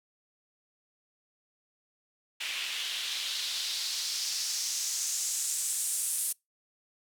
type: noise with band-pass filter sweep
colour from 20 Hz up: white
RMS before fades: -33 dBFS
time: 2.4-6.33 s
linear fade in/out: 10 ms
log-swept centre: 2700 to 9800 Hz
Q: 2.3
effects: noise-tail reverb RT60 0.2 s tail -26 dB re dry